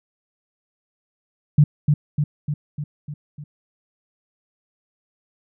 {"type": "tone with echo", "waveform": "sine", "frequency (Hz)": 147.1, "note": "D3", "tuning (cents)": 3, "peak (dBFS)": -8, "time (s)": [1.58, 1.64], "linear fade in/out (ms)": 5, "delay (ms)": 300, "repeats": 6, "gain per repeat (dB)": -4, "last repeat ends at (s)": 3.44, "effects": []}